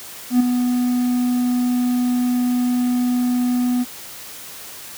triangle tone with ADSR envelope, 247 Hz, B3, in tune, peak -7 dBFS, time 0.3-3.85 s, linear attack 100 ms, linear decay 10 ms, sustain -7 dB, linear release 32 ms, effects white hiss -36 dBFS RMS until 4.97 s + high-pass 60 Hz 12 dB/octave

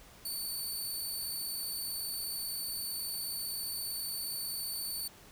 15% pulse tone, 4511 Hz, C#8, 29 cents sharp, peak -29 dBFS, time 0.25-5.08 s, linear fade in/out 5 ms, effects pink hiss -56 dBFS RMS until 5.31 s

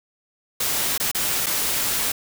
white noise with dropouts, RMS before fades -23 dBFS, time 0.6-2.12 s, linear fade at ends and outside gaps 5 ms, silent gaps 0.978-0.999 / 1.115-1.147 / 1.461-1.466 s, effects none

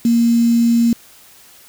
sine tone with quantisation, 233.7 Hz, A#3, 5 cents sharp, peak -10 dBFS, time 0.05-0.93 s, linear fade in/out 2 ms, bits 5, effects white hiss -45 dBFS RMS until 1.68 s

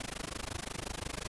pink noise with amplitude modulation, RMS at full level -36 dBFS, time 0-1.28 s, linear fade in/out 5 ms, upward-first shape sine, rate 25.6 Hz, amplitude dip 100%, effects resampled to 24000 Hz

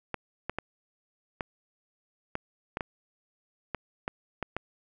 clicks, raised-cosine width 0.5 ms, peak -16 dBFS, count 11, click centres 0.143 / 0.496 / 0.586 / 1.408 / 2.354 / 2.771 / 2.808 / 3.747 / 4.079 / 4.427 / 4.566 s, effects none

